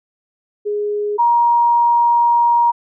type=tone pair in turn; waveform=sine; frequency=415 / 945.7 Hz; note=G#4 / A#5; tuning=-1 / +25 cents; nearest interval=octave + major second; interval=1426 cents; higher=second; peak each=-17 / -10 dBFS; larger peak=second; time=0.65-1.18 / 1.18-2.72 s; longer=second; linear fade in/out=20 ms; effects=none